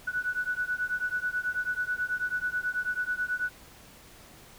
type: beating tone pair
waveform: sine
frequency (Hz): 1475 / 1484.2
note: F#6 / F#6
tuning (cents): -6 / +5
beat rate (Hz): 9.2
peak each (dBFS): -31 / -31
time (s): 0.07-3.5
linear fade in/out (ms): 10
effects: pink hiss -52 dBFS RMS until 4.58 s